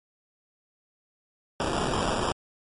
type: noise with sample-and-hold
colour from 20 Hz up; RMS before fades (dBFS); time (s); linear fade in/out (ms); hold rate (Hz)
white; -27; 1.6-2.32; 0; 2100
effects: low-pass 12000 Hz 12 dB/octave + MP3 48 kbps